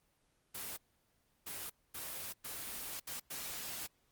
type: noise bursts at uneven times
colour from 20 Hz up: white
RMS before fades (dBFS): -43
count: 6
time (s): 0.54-0.77 / 1.46-1.7 / 1.94-2.33 / 2.44-3 / 3.07-3.2 / 3.3-3.87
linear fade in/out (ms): 10
effects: pink hiss -75 dBFS RMS until 4.11 s + Opus 24 kbps